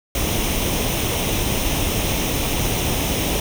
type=noise with comb filter; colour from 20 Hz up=pink; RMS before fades=-21 dBFS; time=0.15-3.4 s; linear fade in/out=2 ms; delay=0.33 ms; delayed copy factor=+0.55; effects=none